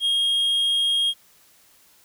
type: tone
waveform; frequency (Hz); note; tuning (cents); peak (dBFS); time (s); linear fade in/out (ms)
triangle; 3253; G#7; -37; -17; 0-1.14; 50
effects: white hiss -56 dBFS RMS until 2.04 s